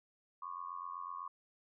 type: tone with amplitude modulation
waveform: sine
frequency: 1100 Hz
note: C#6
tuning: 14 cents flat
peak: -37 dBFS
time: 0.42-1.28 s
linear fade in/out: 5 ms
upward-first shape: sine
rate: 88 Hz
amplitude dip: 100%
effects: none